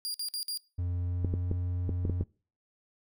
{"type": "tone bursts", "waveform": "sawtooth", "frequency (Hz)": 4809, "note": "D8", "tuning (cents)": 40, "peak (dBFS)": -29, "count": 4, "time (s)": [0.05, 0.574], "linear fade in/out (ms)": 0, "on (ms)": 92, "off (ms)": 52}
{"type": "tone with pitch glide", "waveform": "triangle", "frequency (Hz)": [88.2, 89.12], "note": ["F2", "F2"], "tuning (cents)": [18, 36], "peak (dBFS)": -27, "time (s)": [0.78, 2.24], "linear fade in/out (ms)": 10, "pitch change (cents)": 18, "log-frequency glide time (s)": [0.9, 1.41]}
{"type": "clicks", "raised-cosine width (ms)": 3, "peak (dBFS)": -19, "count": 7, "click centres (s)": [1.247, 1.339, 1.514, 1.893, 2.052, 2.097, 2.21]}
{"effects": ["noise-tail reverb RT60 0.4 s tail -25 dB re dry"]}